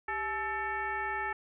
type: tone with frequency modulation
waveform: sine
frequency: 1318.5 Hz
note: E6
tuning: in tune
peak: -31 dBFS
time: 0.08-1.33 s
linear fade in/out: 5 ms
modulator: 462 Hz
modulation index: 1.7
effects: none